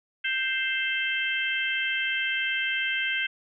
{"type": "harmonic tone with a mistuned harmonic", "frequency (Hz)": 523.3, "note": "C5", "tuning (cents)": 0, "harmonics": [3, 4, 5, 6], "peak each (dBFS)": [-29, -30, -31, -32], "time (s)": [0.24, 3.27], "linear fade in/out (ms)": 10, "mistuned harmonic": 5, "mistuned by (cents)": 18, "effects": []}